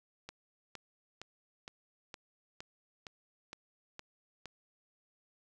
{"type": "click train", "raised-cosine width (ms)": 0.2, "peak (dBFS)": -27, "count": 10, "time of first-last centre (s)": [0.29, 4.457], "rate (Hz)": 2.16, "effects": []}